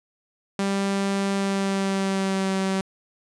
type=tone with pitch glide; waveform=sawtooth; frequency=197 to 191.72 Hz; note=G3 to G3; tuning=+9 to -38 cents; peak=-18 dBFS; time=0.59-2.81 s; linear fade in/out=2 ms; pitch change=-47 cents; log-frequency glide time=1.33-2.52 s; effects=resampled to 22050 Hz